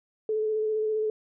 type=tone with vibrato; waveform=sine; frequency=432.6 Hz; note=A4; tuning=29 cents flat; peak=-24 dBFS; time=0.29-1.1 s; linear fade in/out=2 ms; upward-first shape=square; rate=15 Hz; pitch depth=15 cents each way; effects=none